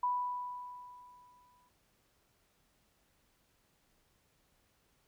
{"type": "tone with exponential decay", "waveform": "sine", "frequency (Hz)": 987.8, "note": "B5", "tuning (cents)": 0, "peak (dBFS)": -28, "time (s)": [0.03, 1.69], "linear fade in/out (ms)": 5, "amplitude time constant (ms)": 360, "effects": ["pink hiss -73 dBFS RMS until 5.07 s"]}